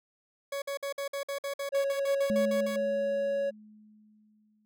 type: tone bursts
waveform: 40% pulse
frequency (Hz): 559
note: C#5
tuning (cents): +14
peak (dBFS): -31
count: 15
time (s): 0.52-2.762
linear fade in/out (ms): 5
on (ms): 100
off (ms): 53
type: tone with pitch glide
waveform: triangle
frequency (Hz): 553 to 557.8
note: C#5 to C#5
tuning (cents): -4 to +11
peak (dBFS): -25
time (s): 1.72-3.51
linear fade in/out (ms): 20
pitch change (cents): +15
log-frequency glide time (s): 2.22-2.37
type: tone with exponential decay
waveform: sine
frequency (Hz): 213.1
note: G#3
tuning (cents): +45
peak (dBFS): -27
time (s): 2.3-4.65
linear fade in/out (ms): 0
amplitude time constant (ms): 510
effects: none